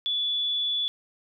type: tone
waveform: sine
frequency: 3441 Hz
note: A7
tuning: 39 cents flat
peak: -24 dBFS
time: 0.06-0.88 s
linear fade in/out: 0 ms
effects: none